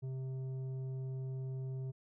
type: tone with tanh clipping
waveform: sine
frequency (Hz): 131.4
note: C3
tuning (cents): +8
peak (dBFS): -39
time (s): 0.02-1.92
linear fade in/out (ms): 20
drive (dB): 8
effects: none